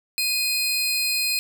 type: tone pair together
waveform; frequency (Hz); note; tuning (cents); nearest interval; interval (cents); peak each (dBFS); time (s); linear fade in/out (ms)
sawtooth; 2489 / 4186; D#7 / C8; 0 / 0; major sixth; 900; -21; 0.18-1.39; 0
effects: none